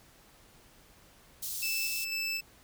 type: high-pass noise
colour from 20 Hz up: white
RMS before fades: -37 dBFS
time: 1.42-2.05 s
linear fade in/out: 10 ms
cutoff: 4000 Hz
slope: 24 dB/octave
type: tone with tremolo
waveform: 25% pulse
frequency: 2637 Hz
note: E7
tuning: in tune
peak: -27 dBFS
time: 1.62-2.41 s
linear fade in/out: 10 ms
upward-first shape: square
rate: 2 Hz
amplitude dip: 30%
effects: pink hiss -59 dBFS RMS until 2.63 s